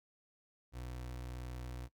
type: tone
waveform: 30% pulse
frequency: 61.74 Hz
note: B1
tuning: in tune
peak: -40 dBFS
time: 0.72-1.89 s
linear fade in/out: 50 ms
effects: noise-tail reverb RT60 0.1 s tail -20 dB re dry